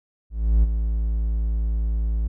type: tone with ADSR envelope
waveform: triangle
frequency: 55 Hz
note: A1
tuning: in tune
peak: -10 dBFS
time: 0.3-2.28 s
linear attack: 330 ms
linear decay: 25 ms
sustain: -8 dB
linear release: 12 ms
effects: none